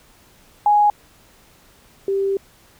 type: tone pair in turn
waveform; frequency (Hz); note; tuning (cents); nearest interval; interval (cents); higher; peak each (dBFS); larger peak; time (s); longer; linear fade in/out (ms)
sine; 830.6 / 392; G#5 / G4; 0 / 0; octave + minor second; 1300; first; -11 / -17; first; 0.66-0.9 / 2.08-2.37; second; 2
effects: pink hiss -52 dBFS RMS until 2.79 s